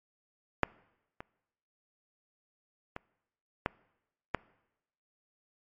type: clicks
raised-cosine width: 0.5 ms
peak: -8 / -26 / -23 / -13 / -12 dBFS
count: 5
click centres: 0.633 / 1.205 / 2.964 / 3.661 / 4.347 s
effects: noise-tail reverb RT60 0.9 s tail -23 dB re dry + MP3 48 kbps